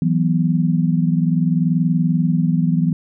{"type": "chord", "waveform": "sine", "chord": "E suspended second", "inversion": "none", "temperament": "just", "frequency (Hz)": [164.81, 185.42, 247.2], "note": ["E3", "F#3", "B3"], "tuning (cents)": [0, 4, 2], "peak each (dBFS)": [-16, -20, -21], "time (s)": [0.02, 2.93], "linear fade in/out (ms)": 2, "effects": []}